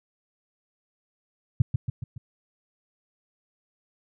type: tone with echo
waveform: sine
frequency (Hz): 120.6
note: B2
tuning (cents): -41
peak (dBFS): -13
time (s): 1.6-1.62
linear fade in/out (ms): 5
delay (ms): 140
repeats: 4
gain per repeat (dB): -5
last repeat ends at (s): 2.18
effects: none